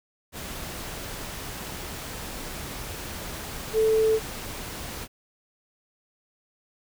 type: tone in noise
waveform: sine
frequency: 440 Hz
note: A4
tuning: in tune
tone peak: -18 dBFS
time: 3.73-4.2 s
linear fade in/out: 50 ms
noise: pink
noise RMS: -36 dBFS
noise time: 0.32-5.08 s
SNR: +15 dB
effects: none